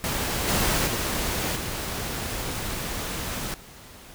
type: noise with level steps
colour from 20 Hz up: pink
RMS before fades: -27 / -23 / -27 / -31 dBFS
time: 0.04-3.54 s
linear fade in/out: 0 ms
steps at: 0.47 / 0.86 / 1.55 s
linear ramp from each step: 20 ms
effects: pink hiss -46 dBFS RMS until 4.14 s